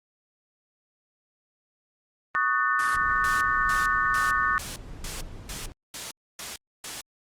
sine chord, D# half-diminished seventh, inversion third, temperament just, 1120.1 / 1244.5 / 1493.4 / 1792.1 Hz, C#6 / D#6 / F#6 / A6, +18 / 0 / +16 / +31 cents, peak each -27 dBFS, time 2.35-4.58 s, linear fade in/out 0 ms
white noise bursts, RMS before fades -35 dBFS, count 10, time 2.79-7.01 s, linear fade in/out 2 ms, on 170 ms, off 280 ms
brown noise, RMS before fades -39 dBFS, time 2.94-5.72 s, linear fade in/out 0 ms
effects low-pass 10000 Hz 12 dB/octave + Opus 32 kbps

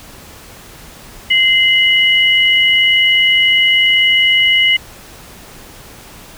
sine tone pair together, 2073 / 2934 Hz, C7 / F#7, -17 / -15 cents, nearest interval tritone, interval 602 cents, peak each -11 dBFS, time 1.3-4.77 s, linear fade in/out 10 ms, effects pink hiss -37 dBFS RMS until 6.37 s

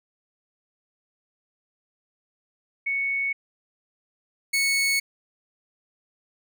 sine / sawtooth tone pair in turn, 2217 / 2209 Hz, C#7 / C#7, 0 / -7 cents, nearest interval unison, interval 7 cents, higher first, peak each -23 / -17 dBFS, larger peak second, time 2.86-3.33 / 4.53-5 s, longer neither, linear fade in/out 10 ms, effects none

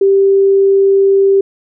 sine tone, 392 Hz, G4, in tune, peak -6 dBFS, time 0.01-1.41 s, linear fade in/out 5 ms, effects none

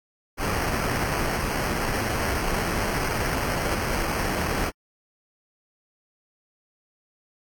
pink noise with sample-and-hold, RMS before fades -26 dBFS, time 0.37-4.72 s, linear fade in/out 50 ms, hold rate 3675 Hz, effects AAC 64 kbps

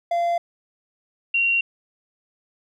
triangle / sine tone pair in turn, 688 / 2752 Hz, F5 / F7, -26 / -26 cents, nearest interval 2 octaves, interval 2400 cents, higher second, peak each -17 dBFS, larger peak neither, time 0.11-0.38 / 1.34-1.61 s, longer neither, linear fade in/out 5 ms, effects none

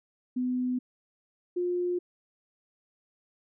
sine tone pair in turn, 251.2 / 355.3 Hz, B3 / F4, +30 / +30 cents, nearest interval tritone, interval 600 cents, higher second, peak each -26 dBFS, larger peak neither, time 0.36-0.79 / 1.56-1.99 s, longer neither, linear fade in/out 10 ms, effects none

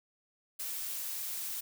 blue noise, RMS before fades -38 dBFS, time 0.59-1.61 s, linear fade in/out 10 ms, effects none

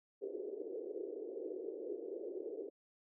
white band-pass noise, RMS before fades -44 dBFS, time 0.21-2.7 s, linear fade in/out 20 ms, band 350 to 460 Hz, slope 48 dB/octave, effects none

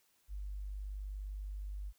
sine tone, 49.72 Hz, G1, 25 cents sharp, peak -39 dBFS, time 0.28-1.93 s, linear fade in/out 50 ms, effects white hiss -73 dBFS RMS until 1.98 s

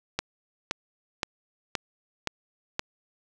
click train, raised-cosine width 0.2 ms, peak -9 dBFS, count 6, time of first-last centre 0.19-2.794 s, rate 1.92 Hz, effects none

